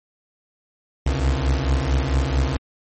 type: beating tone pair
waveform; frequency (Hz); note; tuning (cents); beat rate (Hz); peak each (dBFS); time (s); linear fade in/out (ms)
35% pulse; 64.9 / 69.4; C2 / C#2; -13 / +3; 4.5; -19; 1.06-2.57; 5
effects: MP3 32 kbps